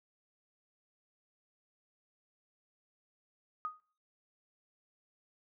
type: tone with exponential decay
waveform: sine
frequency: 1244.5 Hz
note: D#6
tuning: in tune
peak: -31 dBFS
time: 3.65-3.8 s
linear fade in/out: 0 ms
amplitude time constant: 31 ms
effects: noise-tail reverb RT60 0.4 s tail -20 dB re dry